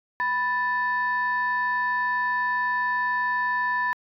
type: tone pair together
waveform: sine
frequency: 987.8 / 1760.1 Hz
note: B5 / A6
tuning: 0 / 0 cents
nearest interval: minor seventh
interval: 1000 cents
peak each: -24 dBFS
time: 0.2-3.93 s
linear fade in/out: 0 ms
effects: tanh soft clip ceiling -16 dBFS